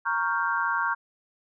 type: chord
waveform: sine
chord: G half-diminished seventh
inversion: first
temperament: equal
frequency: 932.3 / 1108.7 / 1396.9 / 1568 Hz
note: Bb5 / Db6 / F6 / G6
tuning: 0 / 0 / 0 / 0 cents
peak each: -29 dBFS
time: 0.05-0.95 s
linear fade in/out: 20 ms
effects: none